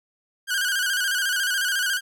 sawtooth tone with vibrato, 1536 Hz, G6, 36 cents flat, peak -18 dBFS, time 0.47-2.01 s, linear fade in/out 50 ms, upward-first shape square, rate 14 Hz, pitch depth 68 cents each way, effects none

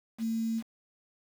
sine tone with quantisation, 225.6 Hz, A3, 44 cents sharp, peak -28 dBFS, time 0.18-0.63 s, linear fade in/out 50 ms, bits 8, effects none

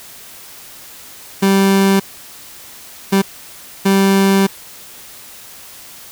30% pulse tone bursts at uneven times, 195 Hz, G3, 9 cents flat, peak -7 dBFS, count 3, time 1.42-2 / 3.12-3.22 / 3.85-4.47 s, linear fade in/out 10 ms, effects white hiss -37 dBFS RMS until 6.11 s

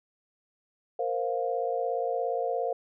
sine chord, Bb suspended second, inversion none, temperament equal with one note detuned, 466.2 / 523.3 / 702.5 Hz, Bb4 / C5 / F5, 0 / 0 / +10 cents, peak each -31 / -31 / -31 dBFS, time 0.99-2.73 s, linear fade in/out 5 ms, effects none

